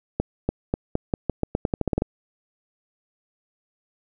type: accelerating click train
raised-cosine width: 2 ms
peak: -8 dBFS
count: 15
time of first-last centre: 0.2-2.021 s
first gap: 290 ms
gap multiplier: 0.86
effects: none